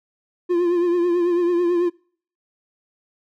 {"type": "tone with vibrato", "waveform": "triangle", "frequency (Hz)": 349.2, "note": "F4", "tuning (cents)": 0, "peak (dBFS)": -14, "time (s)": [0.49, 1.9], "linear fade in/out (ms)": 20, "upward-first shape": "triangle", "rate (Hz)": 9.1, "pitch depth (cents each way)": 54, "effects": ["noise-tail reverb RT60 0.5 s tail -25 dB re dry"]}